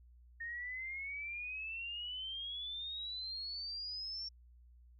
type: exponential sweep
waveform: sine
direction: up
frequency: 1834 to 5500 Hz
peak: -40 dBFS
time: 0.4-4.29 s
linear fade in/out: 10 ms
effects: added 60 Hz sine -58 dBFS peak until 4.99 s